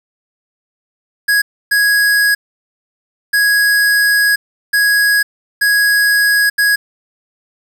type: tone bursts at uneven times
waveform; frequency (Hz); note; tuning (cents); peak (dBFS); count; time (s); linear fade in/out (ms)
square; 1661.2; G#6; 0; -10; 6; 1.28-1.42 / 1.71-2.35 / 3.33-4.36 / 4.73-5.23 / 5.61-6.5 / 6.58-6.76; 10
effects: 7-bit